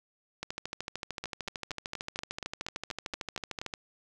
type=two click trains; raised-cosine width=0.2 ms; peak=-18 / -19 dBFS; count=45 / 11; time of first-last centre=0.43-3.738 / 1.24-3.615 s; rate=13.3 / 4.21 Hz; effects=none